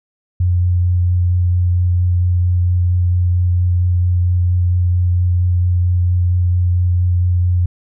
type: tone with vibrato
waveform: sine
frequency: 89 Hz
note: F2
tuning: 33 cents sharp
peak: -11 dBFS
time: 0.4-7.66 s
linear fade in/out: 5 ms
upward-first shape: sine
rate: 4.4 Hz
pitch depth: 11 cents each way
effects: none